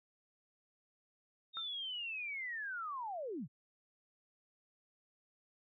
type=linear sweep; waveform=sine; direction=down; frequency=3729 to 105.7 Hz; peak=-39 dBFS; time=1.53-3.48 s; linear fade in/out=50 ms
type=tone with exponential decay; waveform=sine; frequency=1331 Hz; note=E6; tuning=16 cents sharp; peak=-39 dBFS; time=1.57-1.68 s; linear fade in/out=0 ms; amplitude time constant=22 ms
effects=none